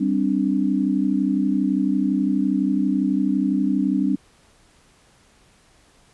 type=chord; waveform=sine; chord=G suspended fourth; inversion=none; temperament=equal; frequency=196 / 261.6 / 293.7 Hz; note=G3 / C4 / D4; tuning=0 / 0 / 0 cents; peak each=-22 dBFS; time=0-4.16 s; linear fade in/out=10 ms; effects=pink hiss -56 dBFS RMS until 6.13 s + resampled to 24000 Hz